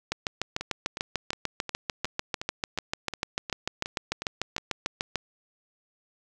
two click trains, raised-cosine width 0.2 ms, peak -10 / -16 dBFS, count 35 / 12, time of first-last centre 0.12-5.157 / 0.61-4.581 s, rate 6.75 / 2.77 Hz, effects none

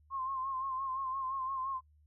sine tone with vibrato, 1061 Hz, C6, 24 cents sharp, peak -34 dBFS, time 0.1-1.81 s, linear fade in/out 50 ms, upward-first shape sine, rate 5.8 Hz, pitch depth 50 cents each way, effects noise-tail reverb RT60 0.1 s tail -23 dB re dry + added 75 Hz sine -62 dBFS peak until 2.06 s

